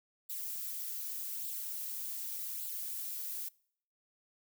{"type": "noise with flanger", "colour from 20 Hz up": "violet", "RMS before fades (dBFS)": -40, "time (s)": [0.29, 3.49], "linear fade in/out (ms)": 10, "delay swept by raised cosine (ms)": [0.24, 5.14], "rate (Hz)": 0.85, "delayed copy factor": 0.5, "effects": ["noise-tail reverb RT60 0.6 s tail -24 dB re dry"]}